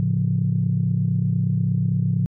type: chord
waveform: sine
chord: A augmented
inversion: none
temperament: equal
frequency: 110 / 138.59 / 174.61 Hz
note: A2 / C#3 / E#3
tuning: 0 / 0 / 0 cents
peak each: -22 dBFS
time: 0-2.26 s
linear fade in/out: 0 ms
effects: tanh soft clip ceiling -9 dBFS